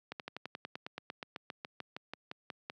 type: slowing click train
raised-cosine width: 0.3 ms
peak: -24 dBFS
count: 21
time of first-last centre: 0.12-2.699 s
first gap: 78 ms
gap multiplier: 1.05
effects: high-pass 150 Hz 12 dB/octave